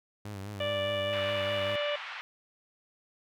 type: tone with vibrato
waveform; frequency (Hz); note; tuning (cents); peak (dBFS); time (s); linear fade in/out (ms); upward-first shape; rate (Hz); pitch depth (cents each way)
sawtooth; 100.5; G2; +44; -34; 0.25-1.76; 5; sine; 4.9; 71
type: harmonic tone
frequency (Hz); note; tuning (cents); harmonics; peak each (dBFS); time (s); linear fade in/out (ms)
586; D5; -4; 1 / 2 / 3 / 4 / 5 / 6; -30 / -41 / -41 / -41 / -37 / -45; 0.6-1.96; 5
type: band-pass noise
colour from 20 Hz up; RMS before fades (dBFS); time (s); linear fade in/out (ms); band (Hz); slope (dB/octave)
white; -41; 1.13-2.21; 0; 880 to 2900; 24
effects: none